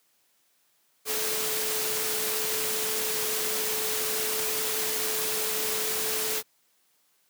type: tone in noise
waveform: sine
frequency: 434.4 Hz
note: A4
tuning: 22 cents flat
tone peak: -35 dBFS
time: 1.05-6.43 s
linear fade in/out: 50 ms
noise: white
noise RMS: -29 dBFS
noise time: 1.05-6.43 s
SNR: -9 dB
effects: white hiss -68 dBFS RMS until 7.29 s + high-pass 150 Hz 12 dB/octave

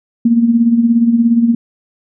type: tone with tremolo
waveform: sine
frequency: 233.1 Hz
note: A#3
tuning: in tune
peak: -5 dBFS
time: 0.25-1.55 s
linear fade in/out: 5 ms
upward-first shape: sine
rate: 17 Hz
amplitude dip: 60%
effects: none

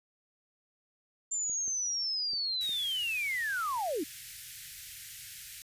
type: linear sweep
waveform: sine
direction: down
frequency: 7260 to 261.6 Hz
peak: -30 dBFS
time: 1.31-4.04 s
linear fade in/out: 10 ms
type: clicks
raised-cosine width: 2 ms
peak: -39 dBFS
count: 4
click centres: 1.496 / 1.679 / 2.334 / 2.693 s
type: band-stop noise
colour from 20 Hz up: white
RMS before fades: -45 dBFS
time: 2.61-5.62 s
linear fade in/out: 0 ms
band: 150 to 1600 Hz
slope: 48 dB/octave
effects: resampled to 32000 Hz

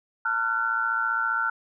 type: tone cluster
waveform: sine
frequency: 898 / 1374 / 1489 Hz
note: A5 / F6 / F#6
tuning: +35 / -29 / +11 cents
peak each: -32 / -25 / -27 dBFS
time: 0.25-1.5 s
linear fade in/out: 5 ms
effects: none

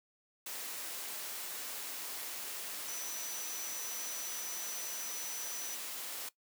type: tone in noise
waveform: sine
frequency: 5940 Hz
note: F#8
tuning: 6 cents sharp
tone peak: -42 dBFS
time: 2.88-5.75 s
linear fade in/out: 5 ms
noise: white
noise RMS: -42 dBFS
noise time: 0.46-6.29 s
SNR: -3 dB
effects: noise-tail reverb RT60 0.1 s tail -18 dB re dry + high-pass 300 Hz 12 dB/octave

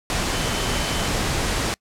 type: tone in noise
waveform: sine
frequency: 3050 Hz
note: G7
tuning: 48 cents flat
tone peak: -34 dBFS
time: 0.33-1.08 s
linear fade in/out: 0 ms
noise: pink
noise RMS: -23 dBFS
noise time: 0.1-1.74 s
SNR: -14 dB
effects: noise-tail reverb RT60 0.1 s tail -26 dB re dry + low-pass 9000 Hz 12 dB/octave

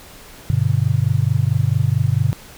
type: chord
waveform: sine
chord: G major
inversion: none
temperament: just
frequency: 98 / 122.5 / 147 Hz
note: G2 / B2 / D3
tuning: 0 / -14 / +2 cents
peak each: -19 / -17 / -20 dBFS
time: 0.5-2.33 s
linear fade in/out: 0 ms
effects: pink hiss -41 dBFS RMS until 2.57 s

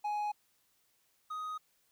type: tone pair in turn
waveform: triangle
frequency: 835 / 1251.1 Hz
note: G#5 / D#6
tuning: +9 / +9 cents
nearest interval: perfect fifth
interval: 700 cents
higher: second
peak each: -30 / -35 dBFS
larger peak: first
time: 0.04-0.32 / 1.3-1.58 s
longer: neither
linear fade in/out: 10 ms
effects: white hiss -73 dBFS RMS until 1.91 s

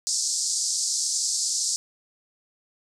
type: band-pass noise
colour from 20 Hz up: white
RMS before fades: -26 dBFS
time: 0.07-1.76 s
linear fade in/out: 0 ms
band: 4600 to 8300 Hz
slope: 48 dB/octave
effects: none

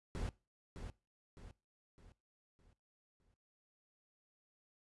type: noise with echo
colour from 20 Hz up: brown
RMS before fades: -40 dBFS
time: 0.15-0.29 s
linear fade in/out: 0 ms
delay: 610 ms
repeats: 5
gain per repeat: -7 dB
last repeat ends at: 3.34 s
effects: noise-tail reverb RT60 0.3 s tail -21 dB re dry + resampled to 24000 Hz

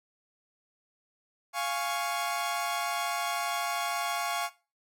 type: chord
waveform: sawtooth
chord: Db major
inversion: first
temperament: equal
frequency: 698.5 / 830.6 / 1108.7 Hz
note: F5 / Ab5 / Db6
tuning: 0 / 0 / 0 cents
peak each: -29 / -31 / -29 dBFS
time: 1.53-4.5 s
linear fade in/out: 50 ms
effects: noise-tail reverb RT60 0.3 s tail -17 dB re dry + MP3 64 kbps

